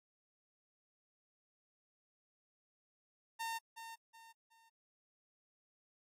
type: tone with echo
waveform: sawtooth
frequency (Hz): 910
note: A#5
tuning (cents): -42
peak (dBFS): -35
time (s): 3.39-3.59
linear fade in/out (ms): 20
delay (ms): 370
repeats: 3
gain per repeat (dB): -9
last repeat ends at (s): 4.7
effects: AAC 48 kbps